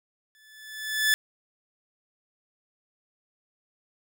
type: tone with exponential growth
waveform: sawtooth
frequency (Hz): 1737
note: A6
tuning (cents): -23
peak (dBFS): -14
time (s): 0.35-1.14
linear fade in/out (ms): 0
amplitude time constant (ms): 170
effects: none